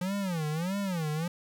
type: tone with vibrato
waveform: square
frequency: 174.61 Hz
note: F3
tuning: in tune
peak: -30 dBFS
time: 0.01-1.28 s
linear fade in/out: 5 ms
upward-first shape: sine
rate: 1.6 Hz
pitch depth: 250 cents each way
effects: 10-bit